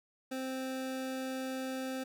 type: tone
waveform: 25% pulse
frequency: 261.6 Hz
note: C4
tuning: in tune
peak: -32 dBFS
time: 0.31-2.04 s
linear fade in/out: 10 ms
effects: none